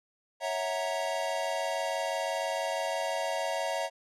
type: chord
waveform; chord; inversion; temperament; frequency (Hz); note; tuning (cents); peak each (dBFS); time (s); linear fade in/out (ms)
square; F# dominant seventh; second; equal with one note detuned; 554.4 / 653.9 / 740 / 932.3; C#5 / E5 / F#5 / A#5; 0 / -14 / 0 / 0; -36 / -34 / -38 / -37; 0.4-3.9; 50
effects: low-pass 9000 Hz 12 dB/octave